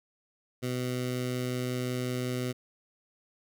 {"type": "tone with notch filter", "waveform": "15% pulse", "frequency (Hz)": 125.5, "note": "B2", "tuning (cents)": 28, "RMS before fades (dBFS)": -32, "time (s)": [0.62, 2.53], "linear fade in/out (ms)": 20, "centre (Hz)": 980, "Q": 1.3, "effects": []}